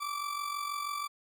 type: tone with amplitude modulation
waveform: 40% pulse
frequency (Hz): 1163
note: D6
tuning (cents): -17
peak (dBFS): -30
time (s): 0-1.08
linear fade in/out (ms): 20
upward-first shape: sine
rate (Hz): 46.2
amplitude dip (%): 60
effects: none